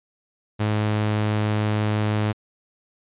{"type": "tone", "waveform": "sawtooth", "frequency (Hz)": 106.2, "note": "G#2", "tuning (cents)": 39, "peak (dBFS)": -16, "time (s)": [0.59, 2.33], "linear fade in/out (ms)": 20, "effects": ["resampled to 8000 Hz"]}